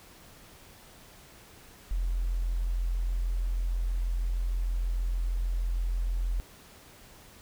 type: tone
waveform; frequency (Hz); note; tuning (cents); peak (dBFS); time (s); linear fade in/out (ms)
sine; 43.18; F1; -19; -26; 1.91-6.4; 0
effects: pink hiss -53 dBFS RMS until 7.41 s